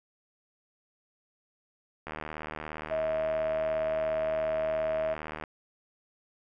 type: click train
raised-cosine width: 0.5 ms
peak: -22 dBFS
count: 261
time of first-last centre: 2.07-5.438 s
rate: 77.2 Hz
type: tone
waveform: sine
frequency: 637 Hz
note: D#5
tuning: 41 cents sharp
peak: -27 dBFS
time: 2.9-5.15 s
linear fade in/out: 20 ms
effects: none